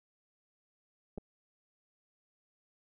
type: clicks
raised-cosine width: 2 ms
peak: -29 dBFS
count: 2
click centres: 1.177 / 1.182 s
effects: none